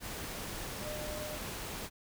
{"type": "tone in noise", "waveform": "sine", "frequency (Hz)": 605, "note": "D#5", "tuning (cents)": -49, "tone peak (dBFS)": -41, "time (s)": [0.8, 1.39], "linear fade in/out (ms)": 50, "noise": "pink", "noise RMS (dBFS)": -41, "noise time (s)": [0, 1.9], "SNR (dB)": -3, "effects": []}